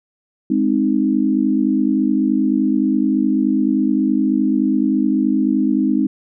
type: chord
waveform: sine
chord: Ab major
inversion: none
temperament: equal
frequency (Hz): 207.7 / 261.6 / 311.1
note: Ab3 / C4 / Eb4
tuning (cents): 0 / 0 / 0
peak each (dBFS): -19 / -17 / -18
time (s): 0.5-6.07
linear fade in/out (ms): 5
effects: none